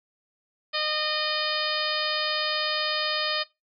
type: harmonic tone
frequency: 612 Hz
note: D#5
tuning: 29 cents flat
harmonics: 1 / 2 / 3 / 4 / 5 / 6 / 7 / 8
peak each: -33 / -33 / -33 / -33 / -33 / -33 / -33 / -33 dBFS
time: 0.73-3.44 s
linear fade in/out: 20 ms
effects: noise-tail reverb RT60 0.2 s tail -18 dB re dry